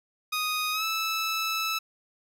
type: tone with pitch glide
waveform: 15% pulse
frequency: 1244.5 to 1310.9 Hz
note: D#6 to E6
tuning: 0 to -10 cents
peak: -20 dBFS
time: 0.32-1.79 s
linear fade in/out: 10 ms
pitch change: +90 cents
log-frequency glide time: 0.72-0.84 s
effects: none